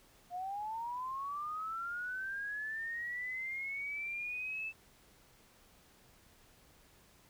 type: linear sweep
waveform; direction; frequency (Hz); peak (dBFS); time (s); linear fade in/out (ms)
sine; up; 698.5 to 2644; -37; 0.3-4.73; 50
effects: pink hiss -64 dBFS RMS until 7.29 s